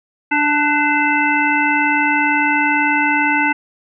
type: harmonic tone with a mistuned harmonic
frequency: 293.7 Hz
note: D4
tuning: in tune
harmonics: 1 / 3 / 5 / 7 / 9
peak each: -20 / -18 / -19 / -19 / -21 dBFS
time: 0.31-3.53 s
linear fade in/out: 10 ms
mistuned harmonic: 5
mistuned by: +34 cents
effects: none